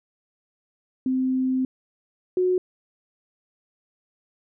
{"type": "tone pair in turn", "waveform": "sine", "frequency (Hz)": [259.2, 365.9], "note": ["C4", "F#4"], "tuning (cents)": [-16, -19], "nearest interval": "tritone", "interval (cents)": 597, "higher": "second", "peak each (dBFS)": [-20, -18], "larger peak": "second", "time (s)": [[1.06, 1.65], [2.37, 2.58]], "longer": "first", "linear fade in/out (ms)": 2, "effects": []}